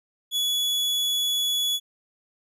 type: tone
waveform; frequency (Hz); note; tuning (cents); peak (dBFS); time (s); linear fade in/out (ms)
40% pulse; 3397; G#7; +38; -21; 0.31-1.8; 50
effects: none